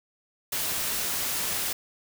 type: noise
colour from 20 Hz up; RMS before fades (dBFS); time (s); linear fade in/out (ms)
white; -29; 0.52-1.73; 5
effects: none